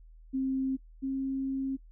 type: tone pair in turn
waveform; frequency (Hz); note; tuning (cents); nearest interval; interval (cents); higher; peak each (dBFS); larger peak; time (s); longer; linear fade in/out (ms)
sine; 265 / 268.2; C4 / C4; +22 / +43; unison; 21; second; -27 / -29; first; 0.33-0.77 / 1.02-1.77; second; 20
effects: noise-tail reverb RT60 0.1 s tail -20 dB re dry + added 40 Hz sine -50 dBFS peak until 1.91 s